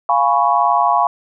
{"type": "chord", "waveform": "sine", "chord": "C# dominant seventh", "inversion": "first", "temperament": "equal", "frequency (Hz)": [698.5, 830.6, 987.8, 1108.7], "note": ["E#5", "G#5", "B5", "C#6"], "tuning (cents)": [0, 0, 0, 0], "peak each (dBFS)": -17, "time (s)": [0.09, 1.07], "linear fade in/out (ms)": 2, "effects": []}